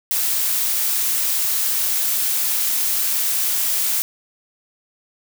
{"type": "noise", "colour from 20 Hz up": "blue", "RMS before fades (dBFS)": -20, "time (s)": [0.11, 4.02], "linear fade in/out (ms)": 0, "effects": []}